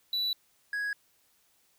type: tone pair in turn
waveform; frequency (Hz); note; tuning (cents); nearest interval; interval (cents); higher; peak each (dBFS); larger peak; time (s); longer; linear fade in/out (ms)
triangle; 3951 / 1661.2; B7 / G#6; 0 / 0; octave + minor third; 1500; first; -26 / -28; first; 0.13-0.33 / 0.73-0.93; neither; 2
effects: white hiss -68 dBFS RMS until 1.78 s